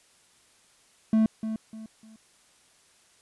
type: tone with echo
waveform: triangle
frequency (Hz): 220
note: A3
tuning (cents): 0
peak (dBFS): -16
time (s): 1.13-1.26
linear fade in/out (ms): 2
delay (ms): 300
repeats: 3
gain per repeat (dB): -10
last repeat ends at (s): 2.16
effects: white hiss -61 dBFS RMS until 3.21 s + resampled to 24000 Hz